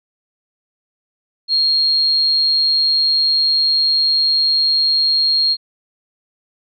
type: tone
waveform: sine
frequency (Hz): 4250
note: C8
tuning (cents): +26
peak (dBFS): -12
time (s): 1.48-5.57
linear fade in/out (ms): 50
effects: none